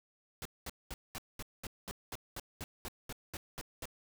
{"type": "noise bursts", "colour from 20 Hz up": "pink", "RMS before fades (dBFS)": -42, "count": 15, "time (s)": [0.42, 3.855], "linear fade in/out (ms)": 0, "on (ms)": 33, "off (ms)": 210, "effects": []}